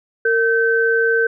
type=tone pair together; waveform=sine; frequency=458.1 / 1541 Hz; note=A#4 / G6; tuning=-30 / -30 cents; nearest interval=octave + major sixth; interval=2100 cents; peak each=-16 / -16 dBFS; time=0.25-1.27 s; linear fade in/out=5 ms; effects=none